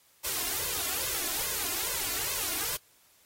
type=noise with flanger; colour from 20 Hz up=white; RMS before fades=-32 dBFS; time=0.24-2.77 s; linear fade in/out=10 ms; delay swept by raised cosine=1.9 to 2.9 ms; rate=2.4 Hz; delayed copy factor=+0.85; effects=white hiss -63 dBFS RMS until 3.25 s + AAC 48 kbps